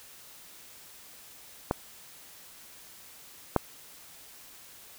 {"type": "clicks", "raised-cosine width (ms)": 1, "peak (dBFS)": [-11, -7], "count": 2, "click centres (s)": [1.711, 3.563], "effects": ["white hiss -51 dBFS RMS until 4.98 s"]}